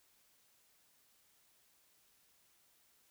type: silence
effects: white hiss -71 dBFS RMS until 3.1 s